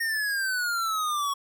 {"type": "exponential sweep", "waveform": "square", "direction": "down", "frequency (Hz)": [1853, 1108.7], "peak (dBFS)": -26, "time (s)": [0, 1.34], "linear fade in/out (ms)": 10, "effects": []}